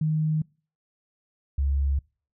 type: tone pair in turn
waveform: sine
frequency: 155.56 / 69.42 Hz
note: D#3 / C#2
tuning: 0 / +3 cents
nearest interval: octave + major second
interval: 1397 cents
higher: first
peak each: -21 dBFS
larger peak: neither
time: 0.01-0.42 / 1.58-1.99 s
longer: neither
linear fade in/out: 5 ms
effects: noise-tail reverb RT60 0.4 s tail -26 dB re dry